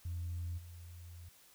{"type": "tone with level steps", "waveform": "sine", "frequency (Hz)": 86, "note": "F2", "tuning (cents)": -26, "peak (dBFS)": [-36, -48], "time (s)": [0.05, 1.29], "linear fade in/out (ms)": 5, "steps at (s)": 0.57, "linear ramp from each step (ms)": 20, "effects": ["tanh soft clip ceiling -33 dBFS", "white hiss -63 dBFS RMS until 1.54 s"]}